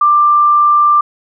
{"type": "tone", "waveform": "sine", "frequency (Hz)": 1184, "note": "D6", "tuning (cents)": 14, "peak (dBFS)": -6, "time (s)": [0.01, 1.01], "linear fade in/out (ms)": 5, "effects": []}